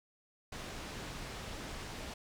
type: low-pass noise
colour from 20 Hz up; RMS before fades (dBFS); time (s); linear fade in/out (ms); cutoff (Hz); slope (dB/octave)
pink; -44; 0.52-2.14; 5; 6700; 12
effects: none